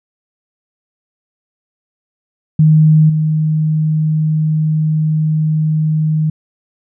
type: tone with level steps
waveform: sine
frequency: 155.56 Hz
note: D#3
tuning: in tune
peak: -5 / -11 dBFS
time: 2.59-6.3 s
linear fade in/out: 5 ms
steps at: 3.09 s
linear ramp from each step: 10 ms
effects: none